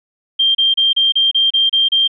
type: tone bursts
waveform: sine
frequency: 3177 Hz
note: G7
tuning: 23 cents sharp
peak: -10 dBFS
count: 9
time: 0.39-2.078 s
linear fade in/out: 10 ms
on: 160 ms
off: 31 ms
effects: none